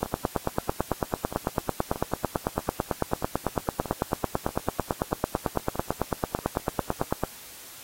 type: two click trains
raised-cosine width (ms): 1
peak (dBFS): -9 / -19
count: 66 / 12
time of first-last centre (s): 0.03-7.236 / 0.06-7.022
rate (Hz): 9.02 / 1.58
effects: white hiss -45 dBFS RMS until 7.83 s + AAC 48 kbps